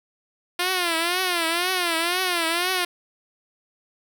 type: tone with vibrato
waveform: 5% pulse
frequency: 349.2 Hz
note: F4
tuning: in tune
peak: -10 dBFS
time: 0.59-2.85 s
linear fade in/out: 5 ms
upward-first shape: triangle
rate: 2 Hz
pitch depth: 140 cents each way
effects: none